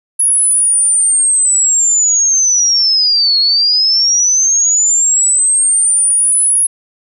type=linear two-way sweep; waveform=sine; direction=down then up; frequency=10548 to 4277 to 10548 Hz; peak=-8 dBFS; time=0.19-6.67 s; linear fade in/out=10 ms; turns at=3.39 s; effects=none